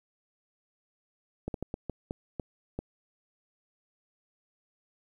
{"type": "slowing click train", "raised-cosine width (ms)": 2, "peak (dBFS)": -20, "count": 8, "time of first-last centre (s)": [1.48, 2.79], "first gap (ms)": 62, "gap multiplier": 1.36, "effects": ["10-bit"]}